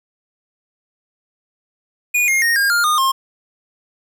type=tone with pitch steps; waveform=square; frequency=2450 / 2133 / 1856.8 / 1616.4 / 1407.2 / 1225 / 1066.4 Hz; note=D#7 / C7 / A#6 / G#6 / F6 / D#6 / C6; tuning=-27 / +33 / -7 / -47 / +13 / -27 / +33 cents; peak=-14 dBFS; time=2.14-3.12 s; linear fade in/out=10 ms; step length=140 ms; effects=9-bit